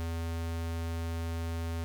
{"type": "tone", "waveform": "square", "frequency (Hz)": 83, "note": "E2", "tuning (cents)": 12, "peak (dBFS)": -33, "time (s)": [0, 1.84], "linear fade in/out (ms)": 0, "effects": []}